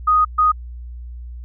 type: tone bursts at uneven times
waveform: sine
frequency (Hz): 1244.5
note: D#6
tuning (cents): 0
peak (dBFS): -11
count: 2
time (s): 0.07-0.25 / 0.38-0.52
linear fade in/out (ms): 10
effects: added 60 Hz sine -30 dBFS peak until 1.44 s